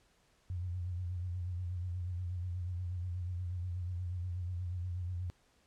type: tone with vibrato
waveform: sine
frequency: 89.3 Hz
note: F2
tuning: 39 cents sharp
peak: -35 dBFS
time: 0.5-5.3 s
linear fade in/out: 0 ms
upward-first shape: sine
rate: 8.3 Hz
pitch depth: 59 cents each way
effects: pink hiss -70 dBFS RMS until 5.66 s + low-pass 9000 Hz 12 dB/octave